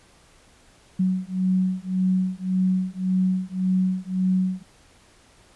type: beating tone pair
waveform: sine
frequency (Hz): 185 / 186.8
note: F#3 / F#3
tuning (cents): 0 / +17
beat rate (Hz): 1.8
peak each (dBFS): -23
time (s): 0.99-4.63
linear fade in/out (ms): 10
effects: pink hiss -55 dBFS RMS until 5.55 s + resampled to 24000 Hz